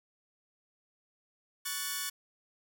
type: chord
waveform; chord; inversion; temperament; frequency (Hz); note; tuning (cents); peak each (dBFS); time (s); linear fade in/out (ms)
5% pulse; F# minor; second; equal with one note detuned; 1119.7 / 1480 / 1760; C#6 / F#6 / A6; +17 / 0 / 0; -27; 1.65-2.1; 10
effects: none